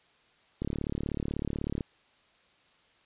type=click train; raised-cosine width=3 ms; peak=-19 dBFS; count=44; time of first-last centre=0.62-1.808 s; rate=36.2 Hz; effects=white hiss -64 dBFS RMS until 3.05 s + resampled to 8000 Hz